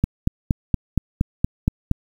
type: click train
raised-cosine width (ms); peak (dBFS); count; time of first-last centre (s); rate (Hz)
5; -4; 9; 0.04-1.914; 4.27
effects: 7-bit